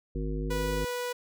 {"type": "harmonic tone", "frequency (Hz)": 51.91, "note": "G#1", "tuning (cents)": 0, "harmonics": [1, 3, 5, 7, 9], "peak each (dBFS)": [-31, -36, -38, -39, -41], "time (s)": [0.15, 0.85], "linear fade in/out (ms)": 5}
{"type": "tone", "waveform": "sawtooth", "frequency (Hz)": 490.6, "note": "B4", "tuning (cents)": -12, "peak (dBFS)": -27, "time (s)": [0.5, 1.13], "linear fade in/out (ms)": 10}
{"effects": []}